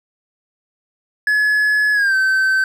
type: tone with pitch glide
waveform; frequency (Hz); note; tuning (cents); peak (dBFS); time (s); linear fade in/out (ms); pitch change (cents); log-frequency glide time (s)
triangle; 1701 to 1541.9; G#6 to G6; +41 to -29; -11; 1.27-2.64; 2; -170; 1.93-2.15
effects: none